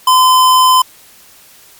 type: tone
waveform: square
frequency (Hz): 1023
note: C6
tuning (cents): -39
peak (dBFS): -6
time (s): 0.07-0.82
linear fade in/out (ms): 5
effects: white hiss -42 dBFS RMS until 1.79 s + MP3 96 kbps